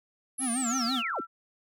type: linear sweep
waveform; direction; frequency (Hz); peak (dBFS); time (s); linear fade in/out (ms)
sine; down; 11160 to 164.81; -30; 0.38-1.21; 10
type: tone with vibrato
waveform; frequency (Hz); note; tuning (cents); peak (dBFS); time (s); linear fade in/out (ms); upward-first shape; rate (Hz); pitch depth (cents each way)
square; 246.9; B3; 0; -30; 0.39-1.03; 50; sine; 6; 130
type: tone with tremolo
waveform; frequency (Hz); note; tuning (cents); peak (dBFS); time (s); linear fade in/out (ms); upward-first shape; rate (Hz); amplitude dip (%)
sine; 1348; E6; +38; -32; 0.63-1.27; 50; square; 17; 25
effects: none